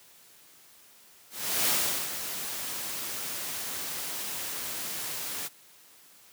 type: noise with ADSR envelope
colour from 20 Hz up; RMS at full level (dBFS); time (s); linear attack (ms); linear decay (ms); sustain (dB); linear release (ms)
white; -25; 1.3-5.49; 370; 420; -10; 27
effects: white hiss -56 dBFS RMS until 6.32 s + high-pass 100 Hz 12 dB/octave